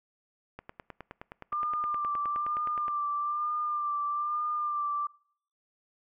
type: click train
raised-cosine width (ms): 0.5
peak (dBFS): -26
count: 23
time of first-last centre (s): 0.59-2.882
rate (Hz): 9.6
type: tone with vibrato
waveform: sine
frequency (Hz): 1190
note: D6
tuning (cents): +22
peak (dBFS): -28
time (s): 1.52-5.07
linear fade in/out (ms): 5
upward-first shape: sine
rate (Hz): 1.1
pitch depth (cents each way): 31
effects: noise-tail reverb RT60 0.6 s tail -24 dB re dry